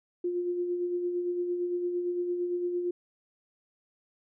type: tone with tremolo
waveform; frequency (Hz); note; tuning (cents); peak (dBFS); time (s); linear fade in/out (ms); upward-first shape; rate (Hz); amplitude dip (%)
sine; 353.2; F4; +20; -26; 0.24-2.91; 5; sine; 8.8; 40
effects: none